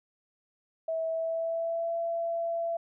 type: tone with pitch glide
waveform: sine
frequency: 650 to 672.5 Hz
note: E5 to E5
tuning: -24 to +34 cents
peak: -28 dBFS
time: 0.88-2.77 s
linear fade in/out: 5 ms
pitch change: +58 cents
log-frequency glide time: 1.07-1.95 s
effects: none